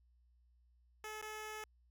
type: tone with dropouts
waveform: 10% pulse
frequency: 430 Hz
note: A4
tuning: 40 cents flat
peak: -36 dBFS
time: 1.04-1.64 s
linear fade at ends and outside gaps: 2 ms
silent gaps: 1.215-1.224 s
effects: added 60 Hz sine -67 dBFS peak until 1.9 s